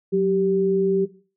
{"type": "tone pair together", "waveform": "sine", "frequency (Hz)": [184.37, 389.1], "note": ["F#3", "G4"], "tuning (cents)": [-6, -13], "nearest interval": "octave + minor second", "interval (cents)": 1293, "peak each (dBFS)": [-22, -18], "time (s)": [0.12, 1.06], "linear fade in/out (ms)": 20, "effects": ["noise-tail reverb RT60 0.4 s tail -17 dB re dry"]}